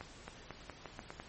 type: accelerating click train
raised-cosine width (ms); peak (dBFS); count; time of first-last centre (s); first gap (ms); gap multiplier
0.5; -28; 8; 0.01-1.2; 270; 0.84
effects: pink hiss -54 dBFS RMS until 1.28 s + MP3 32 kbps